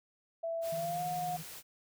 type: tone with pitch glide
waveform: sine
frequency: 663 to 718.8 Hz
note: E5 to F5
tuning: +10 to +50 cents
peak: -33 dBFS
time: 0.43-1.37 s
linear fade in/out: 10 ms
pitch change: +140 cents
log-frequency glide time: 0.73-1.05 s
type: noise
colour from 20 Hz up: white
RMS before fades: -47 dBFS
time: 0.61-1.63 s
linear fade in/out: 50 ms
type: tone with tremolo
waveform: triangle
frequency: 160.4 Hz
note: E3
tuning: 47 cents flat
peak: -39 dBFS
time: 0.72-1.43 s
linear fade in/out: 5 ms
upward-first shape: sine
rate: 18 Hz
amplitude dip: 55%
effects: none